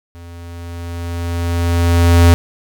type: tone with level ramp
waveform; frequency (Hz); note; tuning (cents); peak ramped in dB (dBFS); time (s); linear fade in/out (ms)
square; 85.5; F2; -36; -34 to -5; 0.15-2.34; 0
effects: none